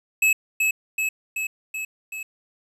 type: tone with echo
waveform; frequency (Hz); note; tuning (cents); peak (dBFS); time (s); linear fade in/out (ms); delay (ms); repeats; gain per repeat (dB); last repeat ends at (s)
square; 2588; E7; -32; -16; 0.22-0.33; 5; 380; 5; -3; 2.23
effects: resampled to 32000 Hz + 9-bit